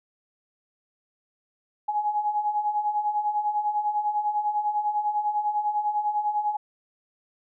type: beating tone pair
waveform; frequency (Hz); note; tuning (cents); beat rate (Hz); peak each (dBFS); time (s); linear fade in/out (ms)
sine; 830 / 840; G#5 / G#5; -1 / +19; 10; -30 / -24; 1.88-6.57; 10
effects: none